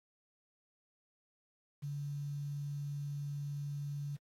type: tone with quantisation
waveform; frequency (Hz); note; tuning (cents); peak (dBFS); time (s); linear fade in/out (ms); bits
sine; 143.5; D3; -40; -37; 1.82-4.17; 20; 10
effects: AAC 48 kbps